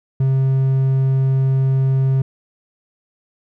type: tone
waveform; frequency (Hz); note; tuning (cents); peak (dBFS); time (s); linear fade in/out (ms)
triangle; 133.4; C3; +34; -11; 0.2-2.22; 5
effects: none